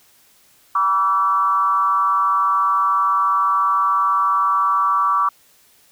sine tone with frequency modulation, 1152 Hz, D6, 34 cents flat, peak -14 dBFS, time 0.75-5.29 s, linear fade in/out 5 ms, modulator 181 Hz, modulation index 0.73, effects white hiss -54 dBFS RMS until 5.91 s

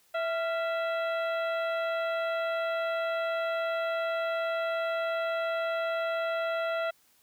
harmonic tone with a mistuned harmonic, 659.3 Hz, E5, in tune, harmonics 1 / 2 / 3 / 4 / 5 / 6, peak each -29 / -34 / -41 / -43 / -46 / -50 dBFS, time 0.14-6.91 s, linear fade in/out 10 ms, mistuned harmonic 2, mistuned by +81 cents, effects white hiss -65 dBFS RMS until 7.22 s

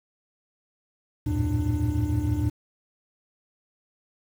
triangle tone cluster, 74.9 / 89 / 109.5 / 116.2 / 297.9 Hz, D2 / F2 / A2 / A#2 / D4, +35 / +33 / -8 / -5 / +25 cents, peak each -27 dBFS, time 1.26-2.5 s, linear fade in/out 10 ms, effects 8-bit

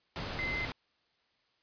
sine tone in noise, 2062 Hz, C7, 26 cents flat, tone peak -33 dBFS, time 0.39-0.65 s, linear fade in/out 0 ms, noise pink, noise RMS -38 dBFS, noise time 0.16-0.72 s, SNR +2 dB, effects white hiss -73 dBFS RMS until 1.62 s + resampled to 11025 Hz

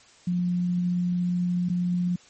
sine tone with dropouts, 177.5 Hz, F3, 28 cents sharp, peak -22 dBFS, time 0.27-2.16 s, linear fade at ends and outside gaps 5 ms, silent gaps 1.689-1.698 s, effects white hiss -54 dBFS RMS until 2.29 s + MP3 32 kbps

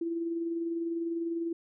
sine tone with tremolo, 334.9 Hz, E4, 27 cents sharp, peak -28 dBFS, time 0.01-1.53 s, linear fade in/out 5 ms, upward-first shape sine, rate 20 Hz, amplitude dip 40%, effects none

